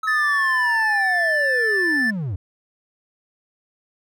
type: linear sweep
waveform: triangle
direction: down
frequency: 1300 to 81.5 Hz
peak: -21 dBFS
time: 0.03-2.36 s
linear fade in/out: 5 ms
type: tone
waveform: triangle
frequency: 1760 Hz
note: A6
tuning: in tune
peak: -16 dBFS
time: 0.07-2.11 s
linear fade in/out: 10 ms
effects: none